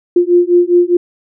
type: beating tone pair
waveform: sine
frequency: 349.2 / 354.1 Hz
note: F4 / F4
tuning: 0 / +24 cents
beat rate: 4.9 Hz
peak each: -10 dBFS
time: 0.16-0.97 s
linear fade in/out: 5 ms
effects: none